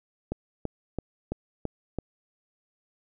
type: click train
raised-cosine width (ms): 2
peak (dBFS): -16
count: 6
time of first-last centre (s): 0.32-1.987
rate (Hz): 3
effects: none